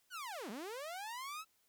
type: linear two-way sweep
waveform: sawtooth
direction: down then up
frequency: 1544 to 190 to 1327 Hz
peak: -39 dBFS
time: 0.1-1.45 s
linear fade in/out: 50 ms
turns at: 0.5 s
effects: white hiss -75 dBFS RMS until 1.68 s